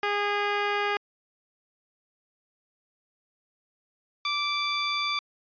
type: tone pair in turn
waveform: 10% pulse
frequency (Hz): 409.7 / 1168.9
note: G#4 / D6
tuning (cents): -24 / -9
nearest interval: octave + tritone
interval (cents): 1815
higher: second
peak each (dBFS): -16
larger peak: neither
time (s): 0.03-0.97 / 4.25-5.19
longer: neither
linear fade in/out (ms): 2
effects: resampled to 11025 Hz